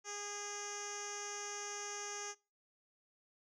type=tone with low-pass filter; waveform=10% pulse; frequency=410.1 Hz; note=G#4; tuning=22 cents flat; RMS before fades=-44 dBFS; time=0.04-2.35 s; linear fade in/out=50 ms; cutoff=6400 Hz; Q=6.1; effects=noise-tail reverb RT60 0.3 s tail -23 dB re dry